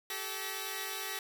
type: tone cluster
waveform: 5% pulse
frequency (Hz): 385.2 / 434.4 / 1923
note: G4 / A4 / B6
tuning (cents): -30 / -22 / -47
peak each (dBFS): -30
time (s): 0.1-1.19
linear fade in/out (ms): 2
effects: 10-bit